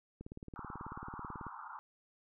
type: click train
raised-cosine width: 3 ms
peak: -33 dBFS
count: 24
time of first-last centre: 0.21-1.467 s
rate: 18.3 Hz
type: band-pass noise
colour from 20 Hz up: white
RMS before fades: -48 dBFS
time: 0.56-1.79 s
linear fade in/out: 0 ms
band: 820 to 1400 Hz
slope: 96 dB/octave
effects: none